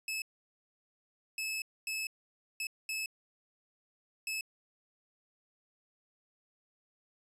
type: tone bursts at uneven times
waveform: sawtooth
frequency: 2600 Hz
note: E7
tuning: 24 cents flat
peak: -31 dBFS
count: 6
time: 0.08-0.22 / 1.38-1.62 / 1.87-2.07 / 2.6-2.67 / 2.89-3.06 / 4.27-4.41 s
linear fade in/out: 2 ms
effects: resampled to 32000 Hz